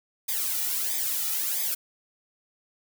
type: noise with flanger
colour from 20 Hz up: blue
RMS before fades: -28 dBFS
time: 0.28-1.75 s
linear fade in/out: 10 ms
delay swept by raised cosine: 0.7 to 1.9 ms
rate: 1.5 Hz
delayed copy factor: -1
effects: none